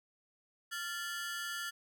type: ring-modulated tone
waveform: sawtooth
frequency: 1568 Hz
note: G6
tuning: in tune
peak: -31 dBFS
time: 0.71-1.71 s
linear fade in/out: 20 ms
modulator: 179 Hz
effects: none